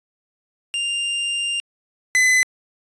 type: tone pair in turn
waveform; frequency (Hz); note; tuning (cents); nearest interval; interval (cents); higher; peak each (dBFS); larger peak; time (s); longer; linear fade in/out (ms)
45% pulse; 2794 / 2018; F7 / B6; 0 / +37; tritone; 563; first; -21 / -13; second; 0.74-1.6 / 2.15-2.43; first; 0
effects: resampled to 22050 Hz